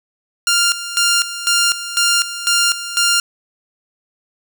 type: tone with tremolo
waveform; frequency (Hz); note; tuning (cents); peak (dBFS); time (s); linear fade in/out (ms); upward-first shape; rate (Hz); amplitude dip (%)
10% pulse; 1396.9; F6; 0; -4; 0.47-3.2; 2; square; 2; 75
effects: none